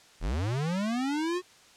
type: linear sweep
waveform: square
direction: up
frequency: 32.7 to 370.5 Hz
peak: -28 dBFS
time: 0.2-1.42 s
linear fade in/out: 50 ms
effects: white hiss -56 dBFS RMS until 1.76 s + low-pass 7000 Hz 12 dB/octave